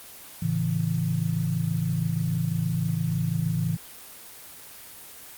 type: chord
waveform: sine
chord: A major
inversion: none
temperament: equal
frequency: 110 / 138.59 / 164.81 Hz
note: A2 / C#3 / E3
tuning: 0 / 0 / 0 cents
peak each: -29 / -29 / -25 dBFS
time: 0.42-3.77 s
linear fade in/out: 5 ms
effects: white hiss -44 dBFS RMS until 5.37 s + Opus 24 kbps